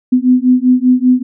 sine beating tone pair, 249.7 / 254.8 Hz, B3 / C4, +19 / -46 cents, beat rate 5.1 Hz, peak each -10 / -10 dBFS, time 0.12-1.23 s, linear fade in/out 10 ms, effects none

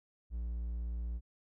triangle tone, 58.27 Hz, A#1, in tune, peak -33 dBFS, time 0.3-1.21 s, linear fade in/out 50 ms, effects none

